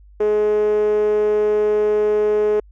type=tone with band-pass filter; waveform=5% pulse; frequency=210.9 Hz; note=G#3; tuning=27 cents sharp; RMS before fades=-17 dBFS; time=0.2-2.6 s; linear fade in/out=5 ms; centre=430 Hz; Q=7.7; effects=added 50 Hz sine -43 dBFS peak until 2.71 s